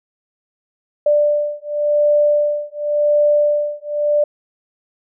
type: beating tone pair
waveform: sine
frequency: 590 / 590.91 Hz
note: D5 / D5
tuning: +8 / +11 cents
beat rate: 0.91 Hz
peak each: -16 dBFS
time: 1.06-4.24 s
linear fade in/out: 5 ms
effects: none

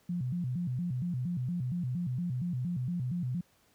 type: tone with vibrato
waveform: sine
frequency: 148.8 Hz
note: D3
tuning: 23 cents sharp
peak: -30 dBFS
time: 0.09-3.41 s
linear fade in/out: 5 ms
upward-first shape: square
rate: 4.3 Hz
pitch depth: 290 cents each way
effects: pink hiss -67 dBFS RMS until 3.74 s + high-pass 60 Hz 12 dB/octave

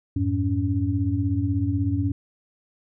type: tone cluster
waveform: sine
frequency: 89.8 / 106.1 / 281.2 Hz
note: F2 / G#2 / C#4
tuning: +49 / +38 / +25 cents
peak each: -25 dBFS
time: 0.16-2.12 s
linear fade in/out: 5 ms
effects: none

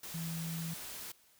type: tone in noise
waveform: sine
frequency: 164.81 Hz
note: E3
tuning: in tune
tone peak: -37 dBFS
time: 0.14-0.74 s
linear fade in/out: 5 ms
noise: white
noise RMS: -45 dBFS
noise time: 0.03-1.12 s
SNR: +5 dB
effects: white hiss -66 dBFS RMS until 1.39 s

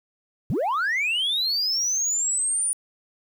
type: linear sweep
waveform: sine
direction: up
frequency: 91.3 to 9540 Hz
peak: -19 dBFS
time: 0.5-2.73 s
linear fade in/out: 0 ms
effects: tanh soft clip ceiling -20 dBFS + 9-bit

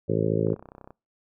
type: harmonic tone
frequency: 54.3 Hz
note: A1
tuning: 22 cents flat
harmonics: 2 / 3 / 4 / 5 / 6 / 7 / 8 / 9 / 10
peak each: -29 / -28 / -32 / -34 / -32 / -29 / -28 / -32 / -33 dBFS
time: 0.08-0.55 s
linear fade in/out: 20 ms
type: click train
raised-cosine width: 1 ms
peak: -30 dBFS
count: 15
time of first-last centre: 0.47-0.906 s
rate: 32.1 Hz
effects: noise-tail reverb RT60 0.3 s tail -26 dB re dry

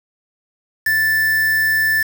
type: tone with quantisation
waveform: triangle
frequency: 1760 Hz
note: A6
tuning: in tune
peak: -12 dBFS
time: 0.86-2.03 s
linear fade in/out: 5 ms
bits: 4
effects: none

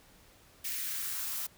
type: noise with high-pass filter sweep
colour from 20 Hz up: blue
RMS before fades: -36 dBFS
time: 0.64-1.47 s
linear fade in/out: 10 ms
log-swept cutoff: 2100 to 860 Hz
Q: 2
effects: pink hiss -60 dBFS RMS until 1.57 s

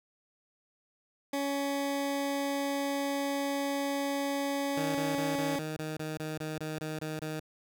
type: tone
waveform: 20% pulse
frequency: 280 Hz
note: C#4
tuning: 18 cents sharp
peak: -25 dBFS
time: 1.33-5.59 s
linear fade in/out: 5 ms
type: tone bursts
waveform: 15% pulse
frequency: 155.56 Hz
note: D#3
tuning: in tune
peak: -28 dBFS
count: 13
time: 4.77-7.398 s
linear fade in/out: 2 ms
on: 180 ms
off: 24 ms
effects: none

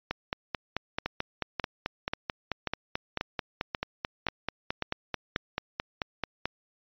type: two click trains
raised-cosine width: 0.3 ms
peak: -13 / -13 dBFS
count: 30 / 9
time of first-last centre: 0.11-6.456 / 1.06-5.361 s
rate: 4.57 / 1.86 Hz
effects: resampled to 11025 Hz

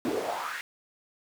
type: noise with high-pass filter sweep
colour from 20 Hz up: brown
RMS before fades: -32 dBFS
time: 0.05-0.61 s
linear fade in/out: 0 ms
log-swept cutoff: 280 to 2000 Hz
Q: 3.9
effects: none

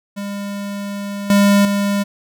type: tone with level steps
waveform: square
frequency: 201.4 Hz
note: G3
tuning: 47 cents sharp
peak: -24 / -10 / -16 dBFS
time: 0.16-2.04 s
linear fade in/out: 20 ms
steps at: 1.3 / 1.65 s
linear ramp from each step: 2 ms
effects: none

